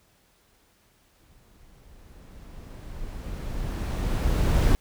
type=noise with exponential growth; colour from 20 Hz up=brown; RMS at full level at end=-18 dBFS; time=1.2-4.75 s; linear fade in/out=0 ms; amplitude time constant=770 ms; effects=pink hiss -63 dBFS RMS until 4.8 s